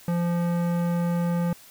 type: tone with tanh clipping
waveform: sine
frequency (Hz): 172.5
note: F3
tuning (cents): -21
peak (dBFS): -24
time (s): 0.08-1.53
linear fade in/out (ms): 2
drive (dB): 17
effects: white hiss -50 dBFS RMS until 1.7 s